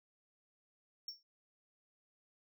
triangle tone with exponential decay, 5470 Hz, F8, 37 cents flat, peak -37 dBFS, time 1.08-1.23 s, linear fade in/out 2 ms, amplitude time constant 31 ms, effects none

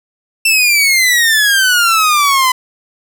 sawtooth exponential sweep, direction down, 2692 to 1008 Hz, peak -5 dBFS, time 0.45-2.52 s, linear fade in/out 5 ms, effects none

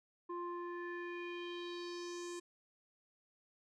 square tone with low-pass filter sweep, 349.2 Hz, F4, in tune, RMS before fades -44 dBFS, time 0.29-2.4 s, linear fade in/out 10 ms, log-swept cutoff 940 to 8000 Hz, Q 3.4, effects none

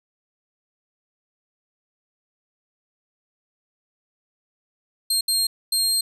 25% pulse tone bursts at uneven times, 4201 Hz, C8, 6 cents sharp, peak -14 dBFS, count 3, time 5.1-5.21 / 5.28-5.47 / 5.72-6.01 s, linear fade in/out 5 ms, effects none

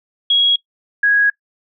sine tone pair in turn, 3312 / 1656 Hz, G#7 / G#6, -5 / -5 cents, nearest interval octave, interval 1200 cents, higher first, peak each -10 dBFS, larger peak neither, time 0.3-0.56 / 1.03-1.3 s, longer second, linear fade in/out 5 ms, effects noise-tail reverb RT60 0.1 s tail -22 dB re dry

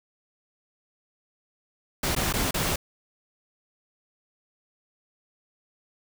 pink noise with dropouts, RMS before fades -26 dBFS, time 2.03-2.76 s, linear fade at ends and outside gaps 5 ms, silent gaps 2.151-2.163 / 2.327-2.337 / 2.51-2.542 s, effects none

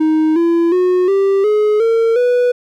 triangle tone with pitch steps, 313.1 / 337.5 / 363.8 / 392.2 / 422.8 / 455.8 / 491.3 Hz, D#4 / E4 / F#4 / G4 / G#4 / A#4 / B4, +11 / +41 / -29 / +1 / +31 / -39 / -9 cents, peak -8 dBFS, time 0-2.52 s, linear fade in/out 10 ms, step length 360 ms, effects none

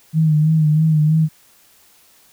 sine tone with vibrato, 155.56 Hz, D#3, in tune, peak -11 dBFS, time 0.13-1.29 s, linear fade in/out 50 ms, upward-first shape sine, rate 3.1 Hz, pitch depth 47 cents each way, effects white hiss -52 dBFS RMS until 2.32 s

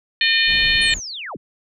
harmonic tone, 607 Hz, D#5, 43 cents flat, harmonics 3 / 4 / 5 / 6 / 7, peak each -19 / -20 / -21 / -22 / -22 dBFS, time 0.21-0.94 s, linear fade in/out 2 ms
brown noise, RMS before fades -31 dBFS, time 0.46-1.01 s, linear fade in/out 50 ms
sine linear sweep, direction down, 9397 to 46.28 Hz, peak -28 dBFS, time 0.81-1.37 s, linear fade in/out 10 ms
effects none

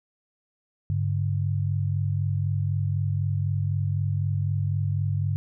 sine tone pair together, 99.74 / 143.7 Hz, G2 / D3, +30 / -37 cents, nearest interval tritone, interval 633 cents, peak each -24 / -27 dBFS, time 0.9-5.36 s, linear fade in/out 0 ms, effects none

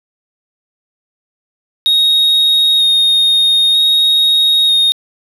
sine tone with vibrato, 3729 Hz, A#7, in tune, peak -5 dBFS, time 1.86-4.92 s, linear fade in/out 0 ms, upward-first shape square, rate 0.53 Hz, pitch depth 11 cents each way, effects tanh soft clip ceiling -7 dBFS + 7-bit

